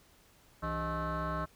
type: tone with frequency modulation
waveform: sine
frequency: 622.3 Hz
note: D#5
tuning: in tune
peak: -30 dBFS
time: 0.62-1.46 s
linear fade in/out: 20 ms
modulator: 229 Hz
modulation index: 3.5
effects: tanh soft clip ceiling -30 dBFS + pink hiss -63 dBFS RMS until 1.55 s